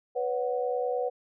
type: chord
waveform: sine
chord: B suspended second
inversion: none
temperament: equal with one note detuned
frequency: 493.9 / 563.7 / 740 Hz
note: B4 / C#5 / F#5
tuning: 0 / +29 / 0 cents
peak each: -28 / -34 / -33 dBFS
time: 0.15-1.1 s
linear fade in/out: 20 ms
effects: none